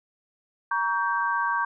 sine chord, G diminished, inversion first, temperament just, 940.8 / 1128.9 / 1568 Hz, Bb5 / Db6 / G6, +16 / +31 / 0 cents, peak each -27 dBFS, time 0.71-1.65 s, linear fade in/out 5 ms, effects none

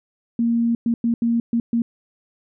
sine tone bursts at uneven times, 233.1 Hz, A#3, in tune, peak -16 dBFS, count 6, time 0.39-0.75 / 0.86-0.94 / 1.04-1.14 / 1.22-1.4 / 1.53-1.6 / 1.73-1.82 s, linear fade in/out 2 ms, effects none

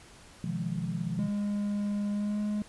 sine chord, F half-diminished seventh, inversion second, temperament just, 125.72 / 157.15 / 174.61 / 209.5 Hz, Cb3 / Eb3 / F3 / Ab3, +31 / +18 / 0 / +15 cents, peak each -38 / -35 / -33 / -38 dBFS, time 0.44-1.29 s, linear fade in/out 2 ms
triangle tone with pitch glide, 204.9 to 209.1 Hz, G#3 to G#3, -23 to +12 cents, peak -26 dBFS, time 1.19-2.62 s, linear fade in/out 0 ms, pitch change +35 cents, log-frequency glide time 2.11-2.4 s
effects pink hiss -53 dBFS RMS until 2.68 s + resampled to 24000 Hz

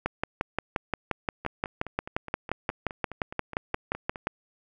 two click trains, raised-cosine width 0.5 ms, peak -22 / -11 dBFS, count 14 / 25, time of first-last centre 1.45-4.158 / 0.06-4.271 s, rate 4.8 / 5.7 Hz, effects none

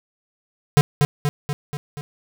square tone with echo, 145.9 Hz, D3, 11 cents flat, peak -10 dBFS, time 0.77-0.81 s, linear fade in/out 0 ms, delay 240 ms, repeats 5, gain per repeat -4 dB, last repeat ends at 2.01 s, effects none

